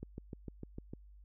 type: click train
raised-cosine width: 3 ms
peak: -30 dBFS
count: 7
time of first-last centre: 0.03-0.935 s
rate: 6.63 Hz
effects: added 50 Hz sine -54 dBFS peak until 1.24 s